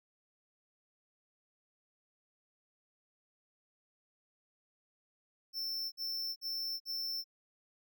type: tone bursts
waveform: square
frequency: 5360 Hz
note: E8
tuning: 28 cents sharp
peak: -36 dBFS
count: 4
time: 5.53-7.243 s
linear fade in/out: 50 ms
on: 390 ms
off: 51 ms
effects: none